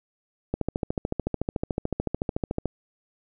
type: click train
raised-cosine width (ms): 2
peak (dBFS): -12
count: 30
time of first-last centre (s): 0.54-2.657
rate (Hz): 13.7
effects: none